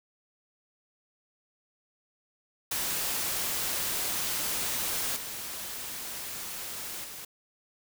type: noise with level steps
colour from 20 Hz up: white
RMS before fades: -31 / -38 / -42 dBFS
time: 2.71-7.25 s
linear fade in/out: 5 ms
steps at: 5.16 / 7.04 s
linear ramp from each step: 5 ms
effects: none